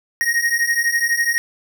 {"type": "beating tone pair", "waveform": "square", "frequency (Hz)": [1864.7, 1876.7], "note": ["A#6", "A#6"], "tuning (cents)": [0, 11], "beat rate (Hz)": 12, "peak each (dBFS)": [-21, -19], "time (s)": [0.21, 1.38], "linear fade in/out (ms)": 0, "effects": ["9-bit"]}